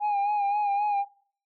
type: tone with vibrato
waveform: sine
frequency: 818 Hz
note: G#5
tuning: 26 cents flat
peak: -20 dBFS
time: 0-1.05 s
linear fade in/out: 50 ms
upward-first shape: sine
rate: 3.8 Hz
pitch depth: 45 cents each way
effects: noise-tail reverb RT60 0.5 s tail -22 dB re dry + tanh soft clip ceiling -22 dBFS